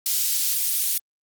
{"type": "high-pass noise", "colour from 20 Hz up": "white", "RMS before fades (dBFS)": -23, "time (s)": [0.06, 0.98], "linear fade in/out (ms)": 2, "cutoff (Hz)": 4300, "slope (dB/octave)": 12, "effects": ["Opus 48 kbps"]}